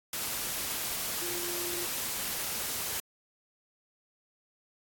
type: tone in noise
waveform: sine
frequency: 349.2 Hz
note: F4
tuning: in tune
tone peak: -40 dBFS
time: 1.22-1.85 s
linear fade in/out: 2 ms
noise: white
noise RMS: -34 dBFS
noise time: 0.13-3 s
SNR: -9 dB
effects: AAC 64 kbps